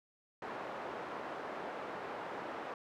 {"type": "band-pass noise", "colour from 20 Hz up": "pink", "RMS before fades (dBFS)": -43, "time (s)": [0.42, 2.74], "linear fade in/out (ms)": 2, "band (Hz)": [410, 1300], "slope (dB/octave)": 12, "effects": []}